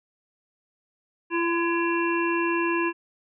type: harmonic tone with a mistuned harmonic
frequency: 340 Hz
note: F4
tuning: 46 cents flat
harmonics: 1 / 3 / 5 / 7 / 8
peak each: -24 / -28 / -31 / -36 / -31 dBFS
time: 1.3-2.93 s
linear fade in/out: 50 ms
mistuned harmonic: 5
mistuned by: -26 cents
effects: none